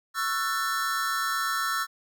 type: chord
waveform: square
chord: F# minor seventh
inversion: second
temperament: just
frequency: 1110 / 1332 / 1480 / 1776 Hz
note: C#6 / E6 / F#6 / A6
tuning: +2 / +18 / 0 / +16 cents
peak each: -35 / -29 / -35 / -33 dBFS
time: 0.14-1.87 s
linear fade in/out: 50 ms
effects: none